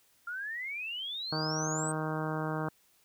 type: exponential sweep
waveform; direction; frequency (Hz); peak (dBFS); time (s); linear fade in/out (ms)
sine; up; 1379 to 8372; -35; 0.27-1.92; 5
type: harmonic tone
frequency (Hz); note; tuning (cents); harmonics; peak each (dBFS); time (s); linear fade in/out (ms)
156.2; D#3; +7; 1 / 2 / 3 / 4 / 5 / 6 / 7 / 8 / 9 / 10; -35 / -38 / -40 / -41 / -42 / -43 / -43 / -44 / -45 / -45; 1.32-2.69; 5
effects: white hiss -67 dBFS RMS until 3.04 s